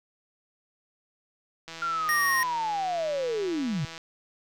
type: click train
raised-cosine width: 0.2 ms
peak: -23 dBFS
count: 378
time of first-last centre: 1.68-3.979 s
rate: 164 Hz
type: linear sweep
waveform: sine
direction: down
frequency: 1396.9 to 130.81 Hz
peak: -26 dBFS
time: 1.82-3.85 s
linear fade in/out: 2 ms
type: tone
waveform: square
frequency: 1864.7 Hz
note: A#6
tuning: in tune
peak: -24 dBFS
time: 2.09-2.43 s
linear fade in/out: 0 ms
effects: none